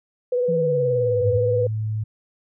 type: tone with vibrato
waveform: sine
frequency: 493.9 Hz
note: B4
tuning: in tune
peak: -18 dBFS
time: 0.32-1.67 s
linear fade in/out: 5 ms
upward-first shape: triangle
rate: 19 Hz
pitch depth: 44 cents each way
type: exponential sweep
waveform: sine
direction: down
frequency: 174.61 to 92.3 Hz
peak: -24 dBFS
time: 0.48-1.38 s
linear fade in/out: 10 ms
type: tone with pitch glide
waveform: sine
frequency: 109 to 108.18 Hz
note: A2 to A2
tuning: -16 to -29 cents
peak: -22 dBFS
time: 1.21-2.04 s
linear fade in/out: 10 ms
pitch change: -13 cents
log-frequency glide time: 1.63-1.89 s
effects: none